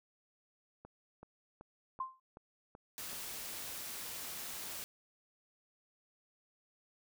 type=click train; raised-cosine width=1 ms; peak=-37 dBFS; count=7; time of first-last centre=0.85-3.131 s; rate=2.63 Hz
type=tone with exponential decay; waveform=sine; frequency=1046.5 Hz; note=C6; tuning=in tune; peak=-32 dBFS; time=2-2.2 s; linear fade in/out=5 ms; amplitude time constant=42 ms
type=noise; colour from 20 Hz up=white; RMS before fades=-44 dBFS; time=2.98-4.84 s; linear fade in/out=0 ms
effects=none